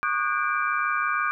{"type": "tone cluster", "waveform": "sine", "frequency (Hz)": [1112, 1218, 1465, 1608, 2348], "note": ["C#6", "D#6", "F#6", "G6", "D7"], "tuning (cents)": [5, -37, -18, 44, -1], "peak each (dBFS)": [-31, -26, -28, -30, -32], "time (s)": [0.03, 1.31], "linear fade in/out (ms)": 0, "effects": []}